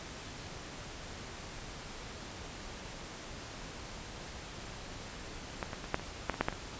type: clicks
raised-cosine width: 0.5 ms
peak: -19 / -23 / -28 / -13 / -29 / -14 / -24 / -12 / -14 / -27 dBFS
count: 10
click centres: 5.628 / 5.732 / 5.842 / 5.944 / 5.996 / 6.297 / 6.342 / 6.41 / 6.485 / 6.526 s
effects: pink hiss -45 dBFS RMS until 6.79 s + resampled to 16000 Hz